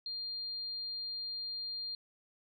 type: tone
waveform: sine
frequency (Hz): 4200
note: C8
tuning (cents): +6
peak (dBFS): -37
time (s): 0.06-1.95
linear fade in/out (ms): 2
effects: none